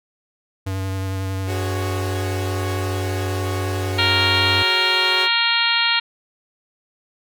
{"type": "tone with vibrato", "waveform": "square", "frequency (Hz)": 95.6, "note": "G2", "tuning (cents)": -43, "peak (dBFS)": -23, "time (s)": [0.66, 4.63], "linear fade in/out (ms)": 10, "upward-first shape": "sine", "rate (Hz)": 11, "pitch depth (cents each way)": 16}
{"type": "chord", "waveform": "sawtooth", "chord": "F# suspended second", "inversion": "none", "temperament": "equal", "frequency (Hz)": [370, 415.3, 554.4], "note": ["F#4", "G#4", "C#5"], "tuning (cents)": [0, 0, 0], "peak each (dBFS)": [-24, -30, -29], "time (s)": [1.46, 5.29], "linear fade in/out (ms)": 50}
{"type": "harmonic tone", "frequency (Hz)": 466.2, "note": "A#4", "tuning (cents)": 0, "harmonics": [2, 3, 4, 5, 6, 7, 8, 9], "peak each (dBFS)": [-26, -24, -25, -24, -23, -23, -26, -23], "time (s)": [3.98, 6], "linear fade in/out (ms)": 10}
{"effects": []}